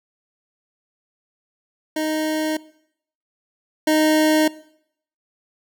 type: tone pair in turn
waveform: 25% pulse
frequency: 311.1 / 310 Hz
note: D#4 / D#4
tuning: 0 / -6 cents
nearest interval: unison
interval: 6 cents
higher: first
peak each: -17 / -11 dBFS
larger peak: second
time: 1.96-2.57 / 3.87-4.48 s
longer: neither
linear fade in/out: 5 ms
effects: noise-tail reverb RT60 0.7 s tail -20 dB re dry